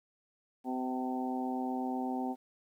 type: harmonic tone with a mistuned harmonic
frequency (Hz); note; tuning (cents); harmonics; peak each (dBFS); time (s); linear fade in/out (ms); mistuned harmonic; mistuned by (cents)
128; C3; -38; 2 / 3 / 4 / 5 / 6 / 7; -34 / -43 / -46 / -47 / -38 / -44; 0.64-2.36; 50; 5; +33
effects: 11-bit